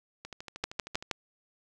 two click trains, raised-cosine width 0.2 ms, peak -24 / -12 dBFS, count 11 / 4, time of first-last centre 0.25-1.025 / 0.64-1.112 s, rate 12.9 / 6.35 Hz, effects none

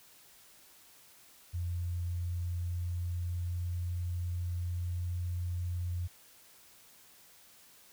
sine tone with pitch glide, 87.2 to 88.21 Hz, F2 to F2, -2 to +18 cents, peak -32 dBFS, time 1.53-6.08 s, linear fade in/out 20 ms, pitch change +20 cents, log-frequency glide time 1.97-5.34 s, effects white hiss -59 dBFS RMS until 7.92 s

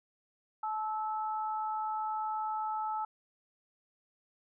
sine tone pair together, 865 / 1306 Hz, A5 / E6, -30 / -17 cents, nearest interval perfect fifth, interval 713 cents, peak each -33 / -38 dBFS, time 0.63-3.05 s, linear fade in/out 5 ms, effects none

